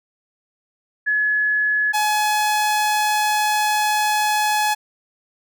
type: tone pair in turn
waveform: sine / sawtooth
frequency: 1700 / 846.8 Hz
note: G#6 / G#5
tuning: +40 / +33 cents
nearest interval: octave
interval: 1207 cents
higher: first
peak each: -16 / -13 dBFS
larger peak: second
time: 1.06-1.93 / 1.93-4.75 s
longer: second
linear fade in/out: 20 ms
effects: none